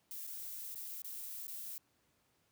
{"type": "noise with dropouts", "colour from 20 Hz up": "violet", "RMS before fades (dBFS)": -45, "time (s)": [0.11, 1.78], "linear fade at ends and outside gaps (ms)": 1, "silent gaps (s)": [[0.268, 0.273], [0.746, 0.757], [1.02, 1.044], [1.469, 1.479]], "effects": ["pink hiss -75 dBFS RMS until 2.51 s", "high-pass 80 Hz 12 dB/octave"]}